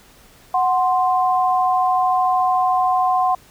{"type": "tone pair together", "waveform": "sine", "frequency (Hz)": [740, 1046.5], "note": ["F#5", "C6"], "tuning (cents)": [0, 0], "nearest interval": "tritone", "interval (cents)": 600, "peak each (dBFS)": [-16, -19], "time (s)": [0.54, 3.35], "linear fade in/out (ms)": 5, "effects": ["pink hiss -49 dBFS RMS until 3.5 s"]}